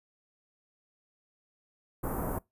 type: band-stop noise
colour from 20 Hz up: pink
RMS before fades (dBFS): -33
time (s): 2.03-2.39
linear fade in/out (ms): 10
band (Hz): 1200 to 13000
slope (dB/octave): 24
effects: noise-tail reverb RT60 0.2 s tail -24 dB re dry + resampled to 32000 Hz